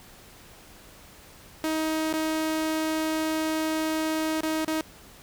sawtooth tone with dropouts, 315.5 Hz, D#4, 24 cents sharp, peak -21 dBFS, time 1.64-4.81 s, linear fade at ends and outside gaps 1 ms, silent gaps 2.128-2.138 / 4.407-4.433 / 4.647-4.678 s, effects pink hiss -50 dBFS RMS until 5.22 s

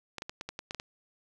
clicks, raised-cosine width 0.2 ms, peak -20 dBFS, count 9, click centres 0.183 / 0.221 / 0.295 / 0.411 / 0.49 / 0.591 / 0.709 / 0.747 / 0.799 s, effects none

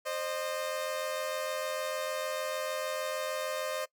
sawtooth tone pair together, 525.4 / 612 Hz, C5 / D#5, +7 / -29 cents, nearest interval minor third, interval 264 cents, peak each -32 / -31 dBFS, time 0.05-3.86 s, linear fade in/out 20 ms, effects noise-tail reverb RT60 0.1 s tail -21 dB re dry

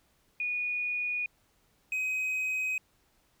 sine / triangle tone pair in turn, 2458 / 2523 Hz, D#7 / D#7, -22 / +23 cents, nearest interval unison, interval 45 cents, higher second, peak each -29 / -27 dBFS, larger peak second, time 0.4-1.26 / 1.92-2.78 s, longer neither, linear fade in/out 2 ms, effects pink hiss -69 dBFS RMS until 3.4 s

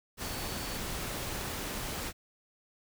sine tone in noise, 4483 Hz, C#8, 19 cents sharp, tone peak -47 dBFS, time 0.2-0.8 s, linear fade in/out 50 ms, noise pink, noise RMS -37 dBFS, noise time 0.17-2.13 s, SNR -13 dB, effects none

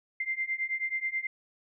sine beating tone pair, 2086 / 2095.3 Hz, C7 / C7, -6 / +2 cents, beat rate 9.3 Hz, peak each -33 / -32 dBFS, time 0.2-1.27 s, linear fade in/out 5 ms, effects none

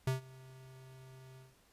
square tone with ADSR envelope, 130.81 Hz, C3, in tune, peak -29 dBFS, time 0.07-1.56 s, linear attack 5 ms, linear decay 130 ms, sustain -24 dB, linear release 180 ms, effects pink hiss -68 dBFS RMS until 1.72 s + resampled to 32000 Hz

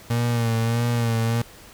35% pulse tone with vibrato, 116.54 Hz, A#2, in tune, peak -18 dBFS, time 0.1-1.42 s, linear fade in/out 5 ms, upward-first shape sine, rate 1.6 Hz, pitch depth 44 cents each way, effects pink hiss -46 dBFS RMS until 1.73 s

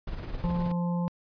brown noise with tremolo, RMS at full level -33 dBFS, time 0.07-0.72 s, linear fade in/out 5 ms, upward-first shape sine, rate 19 Hz, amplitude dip 50%
harmonic tone, 174.1 Hz, F3, 5 cents flat, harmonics 1 / 3 / 5 / 6, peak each -26 / -38 / -39 / -44 dBFS, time 0.44-1.08 s, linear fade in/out 0 ms
effects resampled to 11025 Hz

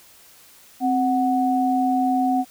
sine tone pair together, 261.6 / 740 Hz, C4 / F#5, 0 / 0 cents, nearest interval octave + tritone, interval 1800 cents, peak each -20 dBFS, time 0.8-2.45 s, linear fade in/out 50 ms, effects white hiss -50 dBFS RMS until 2.5 s

